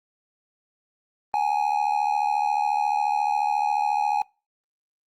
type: tone with amplitude modulation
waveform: triangle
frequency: 830.6 Hz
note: G#5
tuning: in tune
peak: -15 dBFS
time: 1.34-4.22 s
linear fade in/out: 0 ms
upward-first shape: sine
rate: 74.2 Hz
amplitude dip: 80%
effects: noise-tail reverb RT60 0.3 s tail -24 dB re dry + Opus 24 kbps